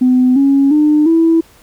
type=tone with pitch steps; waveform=sine; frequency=253.2 / 276.1 / 301.1 / 328.4 Hz; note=B3 / C#4 / D4 / E4; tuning=+43 / -7 / +43 / -6 cents; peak=-6 dBFS; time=0.01-1.41 s; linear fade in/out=10 ms; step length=350 ms; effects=tanh soft clip ceiling -2 dBFS + pink hiss -46 dBFS RMS until 1.62 s